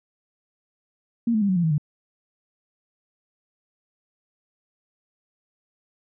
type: tone with pitch steps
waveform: sine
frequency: 233.1 / 216.2 / 200.6 / 186.08 / 172.62 / 160.13 / 148.55 Hz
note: A#3 / A3 / G3 / F#3 / F3 / E3 / D3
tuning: 0 / -30 / +40 / +10 / -20 / -50 / +20 cents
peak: -18 dBFS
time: 1.27-1.781 s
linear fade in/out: 5 ms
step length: 73 ms
effects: none